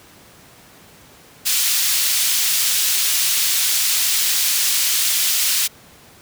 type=high-pass noise; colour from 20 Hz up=pink; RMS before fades=-18 dBFS; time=1.45-5.68 s; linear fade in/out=20 ms; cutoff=3500 Hz; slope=12 dB/octave; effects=pink hiss -46 dBFS RMS until 6.21 s + high-pass 80 Hz 12 dB/octave